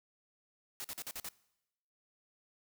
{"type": "noise bursts", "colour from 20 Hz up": "white", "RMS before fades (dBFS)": -42, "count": 6, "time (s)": [0.8, 1.288], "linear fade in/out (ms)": 0, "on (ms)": 43, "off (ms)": 46, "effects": ["noise-tail reverb RT60 0.9 s tail -22 dB re dry"]}